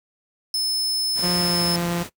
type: tone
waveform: 40% pulse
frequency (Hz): 5230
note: E8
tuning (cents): -15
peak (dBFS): -20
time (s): 0.54-1.76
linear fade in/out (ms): 2
type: noise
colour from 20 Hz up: pink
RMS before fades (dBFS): -34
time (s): 1.14-2.1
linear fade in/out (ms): 50
type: tone with pitch glide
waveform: sawtooth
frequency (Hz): 177.1 to 172.46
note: F3 to F3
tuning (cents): +24 to -21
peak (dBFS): -18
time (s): 1.22-2.04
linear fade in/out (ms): 20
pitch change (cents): -45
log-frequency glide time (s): 1.33-1.73
effects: noise-tail reverb RT60 0.1 s tail -19 dB re dry + high-pass 60 Hz 12 dB/octave